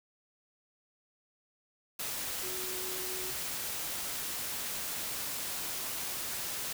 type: tone in noise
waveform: sine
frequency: 370 Hz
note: F#4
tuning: in tune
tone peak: -43 dBFS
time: 2.43-3.31 s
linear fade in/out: 5 ms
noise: white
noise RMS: -37 dBFS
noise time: 1.99-6.73 s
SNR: -9 dB
effects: none